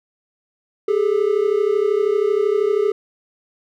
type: tone pair together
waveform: triangle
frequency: 399.1 / 431.9 Hz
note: G4 / A4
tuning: +31 / -32 cents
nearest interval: minor second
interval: 137 cents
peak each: -16 dBFS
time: 0.88-2.92 s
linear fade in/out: 5 ms
effects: none